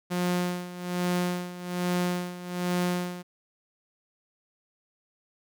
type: tone with tremolo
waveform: sawtooth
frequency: 178.2 Hz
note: F3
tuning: 35 cents sharp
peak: -20 dBFS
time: 0.1-3.23 s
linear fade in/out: 20 ms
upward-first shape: sine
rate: 1.2 Hz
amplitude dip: 80%
effects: none